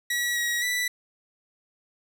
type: tone with pitch steps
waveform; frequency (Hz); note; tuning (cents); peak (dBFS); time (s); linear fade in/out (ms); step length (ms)
sawtooth; 1929 / 1907 / 1972; B6 / A#6 / B6; -41 / +39 / -3; -21; 0.1-0.88; 5; 260
effects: none